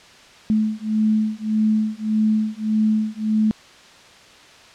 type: beating tone pair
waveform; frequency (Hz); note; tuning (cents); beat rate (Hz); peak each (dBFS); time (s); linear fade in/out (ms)
sine; 215.4 / 217.1; A3 / A3; -37 / -23; 1.7; -20; 0.5-3.51; 0
effects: white hiss -46 dBFS RMS until 4.74 s + low-pass 5000 Hz 12 dB/octave